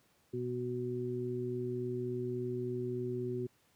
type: harmonic tone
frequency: 123.47 Hz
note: B2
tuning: in tune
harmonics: 1 / 2 / 3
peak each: -39 / -41 / -36 dBFS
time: 0.33-3.47 s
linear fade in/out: 10 ms
effects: pink hiss -70 dBFS RMS until 3.75 s + high-pass 80 Hz 12 dB/octave